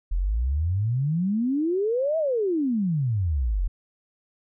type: exponential two-way sweep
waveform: sine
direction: up then down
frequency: 39.95 to 659.3 to 39.95 Hz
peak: -21 dBFS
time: 0.11-3.68 s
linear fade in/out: 10 ms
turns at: 2.18 s
effects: none